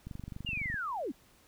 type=click train; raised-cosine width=5 ms; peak=-29 dBFS; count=17; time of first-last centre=0.07-0.742 s; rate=23.8 Hz
type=linear sweep; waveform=sine; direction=down; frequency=2876 to 209.8 Hz; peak=-33 dBFS; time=0.46-1.12 s; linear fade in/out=10 ms
effects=pink hiss -63 dBFS RMS until 1.47 s